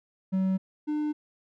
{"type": "tone pair in turn", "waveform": "triangle", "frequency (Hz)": [189.4, 300.7], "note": ["F#3", "D4"], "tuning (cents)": [41, 41], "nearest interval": "minor sixth", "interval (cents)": 800, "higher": "second", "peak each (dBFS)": [-21, -24], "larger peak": "first", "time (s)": [[0.32, 0.58], [0.87, 1.13]], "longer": "neither", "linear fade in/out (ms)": 20, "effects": []}